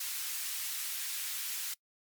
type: high-pass noise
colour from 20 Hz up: white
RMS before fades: -37 dBFS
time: 0-1.74 s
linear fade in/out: 5 ms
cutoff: 1700 Hz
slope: 12 dB/octave
effects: noise-tail reverb RT60 0.1 s tail -24 dB re dry + MP3 96 kbps